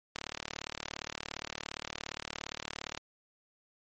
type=click train; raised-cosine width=0.2 ms; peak=-18 dBFS; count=106; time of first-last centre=0.16-2.975 s; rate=37.3 Hz; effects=MP3 32 kbps